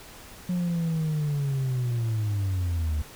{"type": "linear sweep", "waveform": "sine", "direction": "down", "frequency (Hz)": [180.9, 73.42], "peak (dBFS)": -21, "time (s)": [0.49, 3.02], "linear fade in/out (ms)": 5, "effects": ["tanh soft clip ceiling -23 dBFS", "pink hiss -46 dBFS RMS until 3.15 s"]}